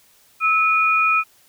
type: tone pair together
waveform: sine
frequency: 1300 / 2454 Hz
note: E6 / D#7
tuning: -24 / -25 cents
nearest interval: major seventh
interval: 1099 cents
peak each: -17 dBFS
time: 0.4-1.24 s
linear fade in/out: 50 ms
effects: white hiss -55 dBFS RMS until 1.48 s